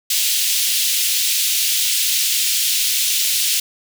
pink high-pass noise, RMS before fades -18 dBFS, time 0.1-3.6 s, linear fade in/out 5 ms, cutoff 2900 Hz, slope 24 dB/octave, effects none

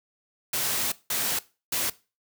white noise bursts at uneven times, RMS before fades -27 dBFS, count 3, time 0.53-0.92 / 1.1-1.39 / 1.72-1.9 s, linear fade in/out 5 ms, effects noise-tail reverb RT60 0.3 s tail -19 dB re dry + high-pass 80 Hz 12 dB/octave

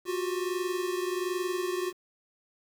square tone pair together, 357.6 / 378.9 Hz, F4 / F#4, +41 / +41 cents, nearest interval minor second, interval 100 cents, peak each -31 / -35 dBFS, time 0.05-1.93 s, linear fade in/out 50 ms, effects 9-bit

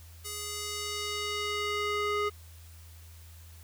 square tone with band-pass filter sweep, 415.3 Hz, G#4, in tune, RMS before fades -33 dBFS, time 0.24-2.3 s, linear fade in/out 20 ms, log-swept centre 10000 to 1300 Hz, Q 0.8, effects added 82 Hz sine -48 dBFS peak until 3.63 s + white hiss -57 dBFS RMS until 3.63 s

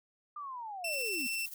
sine linear sweep, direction down, 1215 to 227.7 Hz, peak -39 dBFS, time 0.36-1.27 s, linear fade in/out 5 ms
sawtooth tone, 2685 Hz, E7, 31 cents sharp, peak -30 dBFS, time 0.84-1.46 s, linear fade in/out 5 ms
violet noise with tremolo, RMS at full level -42 dBFS, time 0.92-1.54 s, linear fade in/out 2 ms, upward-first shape sine, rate 15 Hz, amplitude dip 70%
effects none

